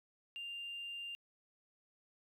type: tone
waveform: triangle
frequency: 2794 Hz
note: F7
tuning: in tune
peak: -39 dBFS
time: 0.36-1.15 s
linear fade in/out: 0 ms
effects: tanh soft clip ceiling -39 dBFS